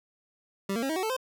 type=tone with pitch steps; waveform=25% pulse; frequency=196 / 230.4 / 270.9 / 318.4 / 374.3 / 440 / 517.2 Hz; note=G3 / A#3 / C#4 / D#4 / F#4 / A4 / C5; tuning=0 / -20 / -40 / +40 / +20 / 0 / -20 cents; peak=-24 dBFS; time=0.69-1.166 s; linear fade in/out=5 ms; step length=68 ms; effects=none